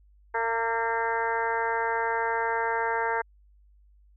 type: harmonic tone with a mistuned harmonic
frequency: 228.3 Hz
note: A#3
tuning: 36 cents flat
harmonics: 2 / 3 / 4 / 5 / 6 / 7 / 8 / 9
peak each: -31 / -36 / -28 / -39 / -36 / -32 / -36 / -40 dBFS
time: 0.34-3.22 s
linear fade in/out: 10 ms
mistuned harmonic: 5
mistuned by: +30 cents
effects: added 50 Hz sine -55 dBFS peak until 4.16 s